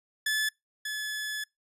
sawtooth tone pair in turn, 1730 / 1717.1 Hz, A6 / A6, -30 / -43 cents, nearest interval unison, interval 13 cents, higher first, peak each -22 / -28 dBFS, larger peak first, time 0.26-0.49 / 0.85-1.44 s, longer second, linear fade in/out 5 ms, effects noise-tail reverb RT60 0.2 s tail -26 dB re dry + resampled to 32000 Hz

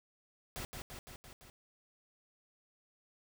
pink noise with echo, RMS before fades -42 dBFS, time 0.56-0.65 s, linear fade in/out 0 ms, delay 170 ms, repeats 5, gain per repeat -3 dB, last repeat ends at 1.5 s, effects none

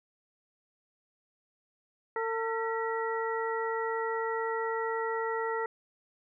harmonic tone with a mistuned harmonic, 451 Hz, A4, 43 cents sharp, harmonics 1 / 2 / 3 / 4, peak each -32 / -35 / -37 / -38 dBFS, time 2.16-5.66 s, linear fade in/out 2 ms, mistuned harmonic 4, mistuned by +110 cents, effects none

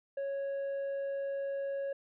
sine tone with tanh clipping, 553 Hz, C#5, 4 cents flat, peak -34 dBFS, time 0.17-1.93 s, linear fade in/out 5 ms, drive 4 dB, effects none

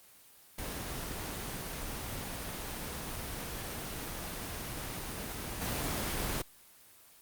pink noise with level steps, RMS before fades -39 / -34 dBFS, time 0.58-6.42 s, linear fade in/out 5 ms, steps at 5.61 s, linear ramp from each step 2 ms, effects white hiss -58 dBFS RMS until 7.21 s + Opus 24 kbps

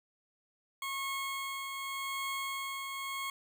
20% pulse tone with tremolo, 1090 Hz, C#6, 29 cents flat, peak -29 dBFS, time 0.82-3.3 s, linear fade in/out 2 ms, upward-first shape triangle, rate 0.85 Hz, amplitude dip 40%, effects none

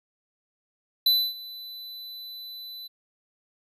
square tone with ADSR envelope, 4000 Hz, B7, 21 cents sharp, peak -17 dBFS, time 1.06-2.88 s, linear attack 4 ms, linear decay 270 ms, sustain -21 dB, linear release 16 ms, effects resampled to 32000 Hz

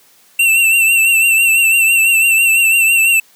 square tone with vibrato, 2701 Hz, E7, 42 cents sharp, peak -9 dBFS, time 0.39-3.2 s, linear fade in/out 5 ms, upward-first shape triangle, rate 6 Hz, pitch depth 57 cents each way, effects white hiss -49 dBFS RMS until 3.35 s + high-pass 150 Hz 12 dB/octave

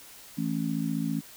sine chord, A major, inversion second, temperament just, 165 / 220 / 275 Hz, E3 / A3 / C#4, +2 / 0 / -14 cents, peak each -31 dBFS, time 0.37-1.21 s, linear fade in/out 20 ms, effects white hiss -49 dBFS RMS until 1.36 s

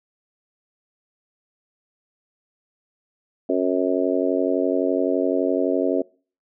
harmonic tone, 91.8 Hz, F#2, 13 cents flat, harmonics 3 / 4 / 5 / 6 / 7, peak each -23 / -24 / -25 / -26 / -26 dBFS, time 3.49-6.02 s, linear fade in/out 5 ms, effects noise-tail reverb RT60 0.4 s tail -23 dB re dry

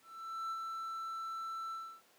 triangle tone with ADSR envelope, 1332 Hz, E6, 18 cents sharp, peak -34 dBFS, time 0.02-2.02 s, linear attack 490 ms, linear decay 49 ms, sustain -3 dB, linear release 300 ms, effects pink hiss -66 dBFS RMS until 2.18 s + high-pass 300 Hz 12 dB/octave

